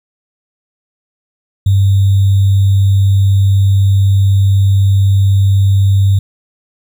sine tone with sample-and-hold, 98 Hz, G2, in tune, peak -6 dBFS, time 1.66-6.19 s, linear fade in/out 5 ms, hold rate 3675 Hz, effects none

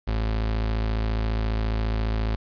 35% pulse tone, 54.6 Hz, A1, 13 cents flat, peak -21 dBFS, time 0.07-2.36 s, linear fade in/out 10 ms, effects resampled to 11025 Hz + 9-bit

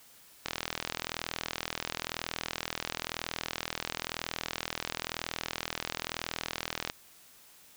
click train, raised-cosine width 0.2 ms, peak -14 dBFS, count 265, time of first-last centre 0.46-6.899 s, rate 41 Hz, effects white hiss -57 dBFS RMS until 7.76 s

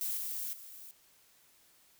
violet noise with level steps, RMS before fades -35 / -38 / -50 dBFS, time 0.01-0.91 s, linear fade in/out 0 ms, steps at 0.17 / 0.53 s, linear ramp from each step 2 ms, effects white hiss -65 dBFS RMS until 1.99 s

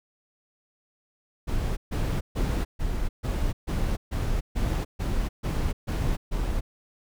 brown noise bursts, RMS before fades -26 dBFS, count 12, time 1.47-6.61 s, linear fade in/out 20 ms, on 300 ms, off 140 ms, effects none

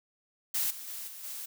blue noise with level steps, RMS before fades -30 / -43 / -40 / -45 / -40 dBFS, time 0.54-1.46 s, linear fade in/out 10 ms, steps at 0.7 / 0.87 / 1.07 / 1.23 s, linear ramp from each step 10 ms, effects none

